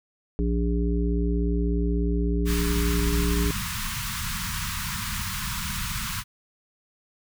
harmonic tone, 58.27 Hz, A#1, in tune, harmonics 1 / 3 / 5 / 7, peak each -23 / -28 / -30 / -31 dBFS, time 0.39-3.51 s, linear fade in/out 0 ms
pink band-stop noise, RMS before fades -30 dBFS, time 2.45-6.24 s, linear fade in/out 50 ms, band 220 to 940 Hz, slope 96 dB/octave
effects none

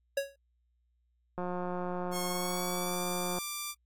square tone with exponential decay, 554.4 Hz, C#5, in tune, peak -26 dBFS, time 0.17-0.36 s, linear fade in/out 5 ms, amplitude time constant 40 ms
click train, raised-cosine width 1 ms, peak -23 dBFS, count 360, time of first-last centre 1.38-3.386 s, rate 179 Hz
5% pulse tone with pitch glide, 1088 to 1179.6 Hz, C#6 to D6, -33 to +7 cents, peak -24 dBFS, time 2.11-3.75 s, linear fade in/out 50 ms, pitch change +140 cents, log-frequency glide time 2.27-3.03 s
effects added 60 Hz sine -70 dBFS peak until 3.85 s + AAC 64 kbps

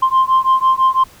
sine beating tone pair, 1046.5 / 1052.5 Hz, C6 / C6, 0 / +10 cents, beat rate 6 Hz, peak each -12 dBFS, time 0.02-1.04 s, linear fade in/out 10 ms, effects tanh soft clip ceiling -6 dBFS + pink hiss -44 dBFS RMS until 1.2 s

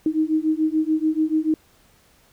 sine beating tone pair, 310 / 316.9 Hz, D#4 / D#4, -6 / +32 cents, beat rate 6.9 Hz, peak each -21 dBFS, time 0.06-1.54 s, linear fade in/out 2 ms, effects pink hiss -57 dBFS RMS until 2.32 s

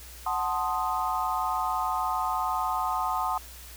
sine chord, F# diminished seventh, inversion none, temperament equal, 740 / 880 / 1046.5 / 1244.5 Hz, F#5 / A5 / C6 / Eb6, 0 / 0 / 0 / 0 cents, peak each -31 dBFS, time 0.26-3.38 s, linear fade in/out 5 ms, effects added 60 Hz sine -46 dBFS peak until 3.76 s + white hiss -47 dBFS RMS until 3.76 s

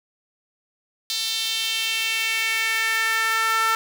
sawtooth tone with high-pass filter sweep, 447.3 Hz, A4, 28 cents sharp, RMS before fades -23 dBFS, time 1.1-3.75 s, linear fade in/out 0 ms, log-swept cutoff 4000 to 1300 Hz, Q 3, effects none

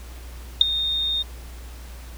sine tone with ADSR envelope, 3673 Hz, A#7, 26 cents flat, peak -5 dBFS, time 0.61-1.23 s, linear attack 3 ms, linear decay 10 ms, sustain -16 dB, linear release 14 ms, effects added 60 Hz sine -36 dBFS peak until 2.17 s + pink hiss -46 dBFS RMS until 2.17 s

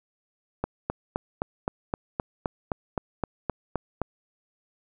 click train, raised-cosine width 1 ms, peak -12 dBFS, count 14, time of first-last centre 0.64-4.017 s, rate 3.85 Hz, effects none

